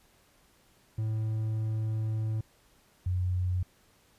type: tone pair in turn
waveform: triangle / sine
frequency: 109.6 / 90.71 Hz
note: A2 / F#2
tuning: -6 / -34 cents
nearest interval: minor third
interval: 328 cents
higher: first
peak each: -26 dBFS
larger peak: neither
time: 0.98-2.41 / 3.06-3.63 s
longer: first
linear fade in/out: 5 ms
effects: pink hiss -64 dBFS RMS until 4.18 s + resampled to 32000 Hz